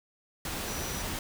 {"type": "tone in noise", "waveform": "sine", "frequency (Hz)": 5870, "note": "F#8", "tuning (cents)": -15, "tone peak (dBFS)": -42, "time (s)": [0.67, 1.02], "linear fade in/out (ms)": 2, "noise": "pink", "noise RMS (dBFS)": -35, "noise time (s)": [0.45, 1.19], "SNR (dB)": -10, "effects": []}